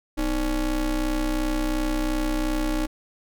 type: ring-modulated tone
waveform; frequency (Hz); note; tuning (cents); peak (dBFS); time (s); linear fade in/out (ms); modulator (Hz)
square; 138.59; C#3; 0; -20; 0.17-2.87; 20; 170
effects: none